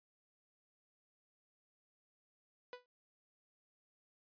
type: tone with exponential decay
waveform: sawtooth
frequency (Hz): 494.4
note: B4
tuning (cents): +2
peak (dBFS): -39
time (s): 2.73-2.86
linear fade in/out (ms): 1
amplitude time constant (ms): 27
effects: resampled to 11025 Hz